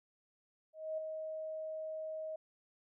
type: tone with ADSR envelope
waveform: sine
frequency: 630 Hz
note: D#5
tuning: 21 cents sharp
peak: -34 dBFS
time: 0.73-2.36 s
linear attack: 250 ms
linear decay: 4 ms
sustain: -5 dB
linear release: 5 ms
effects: none